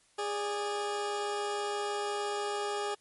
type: tone pair together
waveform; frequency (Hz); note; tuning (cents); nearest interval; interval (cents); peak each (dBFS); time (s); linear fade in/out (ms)
20% pulse; 411.4 / 584; G#4 / D5; -16 / -10; tritone; 606; -27 / -37; 0.18-2.95; 10
effects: white hiss -66 dBFS RMS until 3 s + MP3 48 kbps